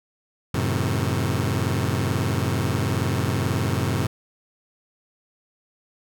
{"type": "chord", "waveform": "sawtooth", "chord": "F# diminished seventh", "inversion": "none", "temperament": "just", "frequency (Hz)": [92.5, 111, 133.2, 159.84], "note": ["F#2", "A2", "C3", "Eb3"], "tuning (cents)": [0, 16, 31, 47], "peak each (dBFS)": [-22, -22, -22, -27], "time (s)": [0.54, 4.07], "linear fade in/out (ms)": 5, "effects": []}